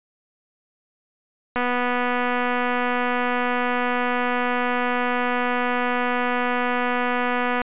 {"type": "click train", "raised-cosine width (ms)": 0.5, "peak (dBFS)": -9, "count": 1491, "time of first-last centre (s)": [1.56, 7.617], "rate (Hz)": 246, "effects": ["resampled to 8000 Hz"]}